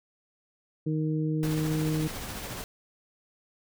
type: harmonic tone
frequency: 155.56 Hz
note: D#3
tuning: in tune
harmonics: 1 / 2 / 3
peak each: -27 / -30 / -37 dBFS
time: 0.86-2.08 s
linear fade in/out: 10 ms
type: noise with tremolo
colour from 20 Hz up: pink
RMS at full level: -36 dBFS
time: 1.43-2.64 s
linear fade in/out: 0 ms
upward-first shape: triangle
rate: 14 Hz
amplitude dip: 35%
effects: none